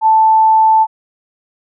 sine tone, 880 Hz, A5, in tune, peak -6 dBFS, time 0.01-0.87 s, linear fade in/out 50 ms, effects none

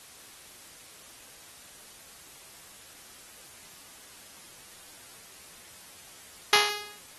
5% pulse tone with exponential decay, 415.3 Hz, G#4, in tune, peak -5 dBFS, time 6.53-6.99 s, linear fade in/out 2 ms, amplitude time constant 98 ms, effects white hiss -50 dBFS RMS until 7.18 s + AAC 32 kbps

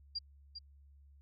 sine tone with echo, 4769 Hz, D8, 26 cents sharp, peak -34 dBFS, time 0.15-0.19 s, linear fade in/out 10 ms, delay 400 ms, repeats 1, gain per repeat -8 dB, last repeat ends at 0.59 s, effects added 70 Hz sine -57 dBFS peak until 1.21 s + MP3 96 kbps

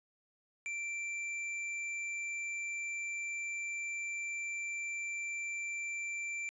triangle tone with hard clipping, 2349 Hz, D7, in tune, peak -38 dBFS, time 0.66-6.49 s, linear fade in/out 0 ms, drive 12 dB, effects resampled to 22050 Hz

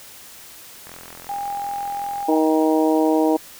click train, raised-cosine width 0.5 ms, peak -24 dBFS, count 59, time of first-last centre 0.87-2.228 s, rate 42.7 Hz
sine tone, 807 Hz, G#5, 50 cents flat, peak -24 dBFS, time 1.29-2.38 s, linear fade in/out 5 ms
harmonic tone, 157.4 Hz, D#3, 20 cents sharp, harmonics 2 / 3 / 4 / 5 / 6, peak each -17 / -21 / -23 / -25 / -27 dBFS, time 2.28-3.37 s, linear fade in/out 10 ms
effects white hiss -42 dBFS RMS until 3.59 s

